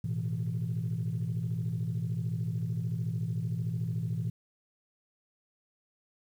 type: chord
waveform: sine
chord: A suspended second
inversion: none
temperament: equal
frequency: 110 / 123.47 / 164.81 Hz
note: A2 / B2 / E3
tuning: 0 / 0 / 0 cents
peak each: -33 dBFS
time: 0.04-4.3 s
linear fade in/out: 5 ms
effects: tanh soft clip ceiling -24 dBFS + 10-bit